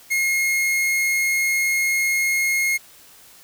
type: tone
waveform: 45% pulse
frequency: 2151 Hz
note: C7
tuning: 47 cents sharp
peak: -18 dBFS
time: 0.1-2.78 s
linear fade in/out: 20 ms
effects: white hiss -48 dBFS RMS until 3.43 s